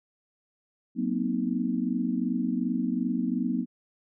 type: chord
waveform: sine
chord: C half-diminished seventh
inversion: second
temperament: equal with one note detuned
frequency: 185 / 233.1 / 255.8 / 311.1 Hz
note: Gb3 / Bb3 / C4 / Eb4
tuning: 0 / 0 / -39 / 0 cents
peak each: -32 / -29 / -29 / -34 dBFS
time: 0.95-3.66 s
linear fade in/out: 50 ms
effects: none